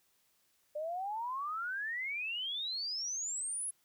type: exponential sweep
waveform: sine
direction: up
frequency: 586 to 10860 Hz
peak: -35 dBFS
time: 0.75-3.71 s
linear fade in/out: 10 ms
effects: white hiss -73 dBFS RMS until 3.84 s